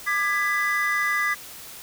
triangle chord, G# diminished, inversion second, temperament just, 1196.1 / 1661.2 / 1993.5 Hz, D6 / G#6 / B6, +31 / 0 / +16 cents, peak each -25 / -25 / -22 dBFS, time 0.06-1.35 s, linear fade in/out 20 ms, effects white hiss -41 dBFS RMS until 1.82 s

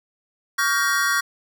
square chord, G half-diminished seventh, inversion second, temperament just, 1128.9 / 1411.2 / 1568 / 1881.6 Hz, Db6 / F6 / G6 / Bb6, +31 / +18 / 0 / +16 cents, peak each -25 dBFS, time 0.58-1.21 s, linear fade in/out 10 ms, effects none

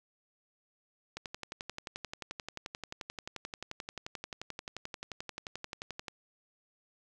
click train, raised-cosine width 0.2 ms, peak -22 dBFS, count 57, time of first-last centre 1.17-6.082 s, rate 11.4 Hz, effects none

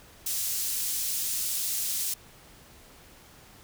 pink high-pass noise, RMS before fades -30 dBFS, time 0.26-2.14 s, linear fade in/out 5 ms, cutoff 6400 Hz, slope 12 dB/octave, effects pink hiss -53 dBFS RMS until 3.63 s

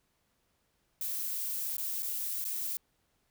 violet noise with dropouts, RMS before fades -35 dBFS, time 1.01-2.77 s, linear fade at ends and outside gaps 1 ms, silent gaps 1.768-1.782 / 2.023-2.029 / 2.442-2.451 s, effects pink hiss -75 dBFS RMS until 3.3 s

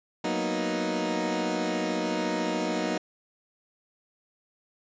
20% pulse chord, B major seventh, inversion second, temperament equal, 185 / 233.1 / 246.9 / 311.1 Hz, F#3 / A#3 / B3 / D#4, 0 / 0 / 0 / 0 cents, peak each -28 / -28 / -30 / -25 dBFS, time 0.24-2.98 s, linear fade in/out 5 ms, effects resampled to 16000 Hz

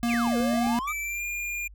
square tone, 236.1 Hz, A#3, 22 cents sharp, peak -24 dBFS, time 0.03-0.79 s, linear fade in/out 0 ms
triangle exponential two-way sweep, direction down then up, 2952 to 463.9 to 1287 Hz, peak -27 dBFS, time 0.08-0.93 s, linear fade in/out 20 ms, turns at 0.37 s
click train, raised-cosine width 2 ms, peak -27 dBFS, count 5, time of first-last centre 0.14-0.668 s, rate 7.58 Hz
square tone with pitch glide, 2319 to 2411 Hz, D7 to D7, -22 to +45 cents, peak -30 dBFS, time 0.87-1.68 s, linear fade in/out 10 ms, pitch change +67 cents, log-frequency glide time 1-1.24 s
effects added 50 Hz sine -45 dBFS peak until 1.74 s

